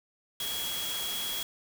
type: tone in noise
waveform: sine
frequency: 3322 Hz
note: G#7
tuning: in tune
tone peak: -34 dBFS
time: 0.4-1.43 s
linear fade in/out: 2 ms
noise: white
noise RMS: -36 dBFS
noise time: 0.4-1.43 s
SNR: -1 dB
effects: none